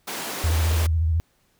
pink high-pass noise, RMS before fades -31 dBFS, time 0.07-0.87 s, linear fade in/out 10 ms, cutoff 300 Hz, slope 12 dB/octave
sine tone with vibrato, 81 Hz, E2, 30 cents flat, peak -18 dBFS, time 0.44-1.2 s, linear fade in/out 0 ms, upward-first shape sine, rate 14 Hz, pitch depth 80 cents each way
effects pink hiss -65 dBFS RMS until 1.59 s

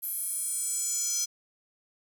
square tone with high-pass filter sweep, 466.2 Hz, A#4, in tune, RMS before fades -31 dBFS, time 0.02-1.26 s, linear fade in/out 20 ms, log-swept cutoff 12000 to 5900 Hz, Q 5.3, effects none

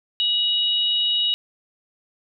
sine tone pair together, 2915 / 3794 Hz, F#7 / A#7, -26 / +30 cents, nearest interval perfect fourth, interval 456 cents, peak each -20 / -22 dBFS, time 0.2-1.34 s, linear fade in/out 0 ms, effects none

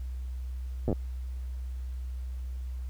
slowing click train, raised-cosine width 2 ms, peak -16 dBFS, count 6, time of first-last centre 0.88-0.928 s, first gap 8 ms, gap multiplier 1.09, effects added 63 Hz sine -33 dBFS peak until 2.89 s + pink hiss -61 dBFS RMS until 2.89 s

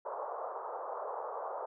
pink band-pass noise, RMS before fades -40 dBFS, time 0.05-1.66 s, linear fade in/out 10 ms, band 470 to 1200 Hz, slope 48 dB/octave, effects none

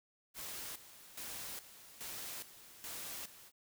white noise with tremolo, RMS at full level -45 dBFS, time 0.34-3.52 s, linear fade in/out 50 ms, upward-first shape square, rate 1.2 Hz, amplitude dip 75%, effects none

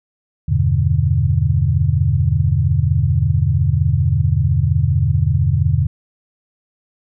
sine chord, E minor seventh, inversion none, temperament equal, 82.41 / 98 / 123.47 / 146.83 Hz, E2 / G2 / B2 / D3, 0 / 0 / 0 / 0 cents, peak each -18 dBFS, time 0.48-5.87 s, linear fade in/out 10 ms, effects none

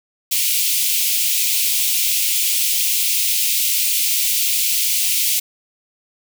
white high-pass noise, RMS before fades -18 dBFS, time 0.31-5.4 s, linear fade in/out 10 ms, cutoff 2300 Hz, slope 48 dB/octave, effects none

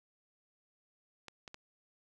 clicks, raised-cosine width 0.2 ms, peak -29 dBFS, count 3, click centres 1.283 / 1.478 / 1.544 s, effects none

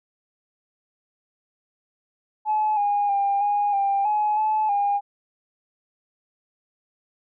sine tone with pitch steps, 856 / 818 / 799 / 821 / 794 / 844 / 862 / 810 Hz, A5 / G#5 / G5 / G#5 / G5 / G#5 / A5 / G#5, -48 / -26 / +33 / -20 / +22 / +28 / -36 / -43 cents, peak -18 dBFS, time 2.45-5.01 s, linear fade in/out 50 ms, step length 320 ms, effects tanh soft clip ceiling -14 dBFS

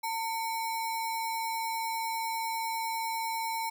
sine tone with sample-and-hold, 905 Hz, A5, 48 cents sharp, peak -30 dBFS, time 0.03-3.7 s, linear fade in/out 10 ms, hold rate 3150 Hz, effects none

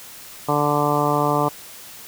harmonic tone, 146.83 Hz, D3, in tune, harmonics 1 / 2 / 3 / 4 / 5 / 6 / 7 / 8, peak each -25 / -25 / -25 / -25 / -25 / -25 / -25 / -25 dBFS, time 0.48-1.49 s, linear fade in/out 10 ms, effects white hiss -40 dBFS RMS until 2.07 s

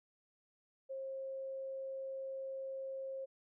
sine tone, 535 Hz, C5, 38 cents sharp, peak -40 dBFS, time 0.89-3.26 s, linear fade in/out 20 ms, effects none

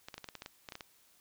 clicks, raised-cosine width 0.2 ms, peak -26 dBFS, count 12, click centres 0.085 / 0.142 / 0.18 / 0.243 / 0.288 / 0.353 / 0.421 / 0.461 / 0.688 / 0.722 / 0.754 / 0.808 s, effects white hiss -66 dBFS RMS until 1.2 s

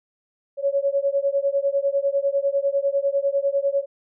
sine beating tone pair, 552 / 562 Hz, C#5 / C#5, -7 / +24 cents, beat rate 10 Hz, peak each -22 dBFS, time 0.57-3.86 s, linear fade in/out 50 ms, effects none

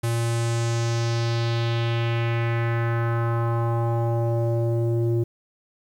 square tone with low-pass filter sweep, 116.54 Hz, A#2, in tune, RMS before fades -23 dBFS, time 0.03-5.24 s, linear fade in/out 10 ms, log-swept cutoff 11000 to 360 Hz, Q 2.3, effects 9-bit

